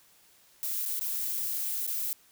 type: noise with dropouts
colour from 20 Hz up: violet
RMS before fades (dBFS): -32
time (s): 0.63-2.13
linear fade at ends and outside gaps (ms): 0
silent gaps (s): 0.853-0.86 / 0.994-1.011 / 1.866-1.876
effects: white hiss -61 dBFS RMS until 2.31 s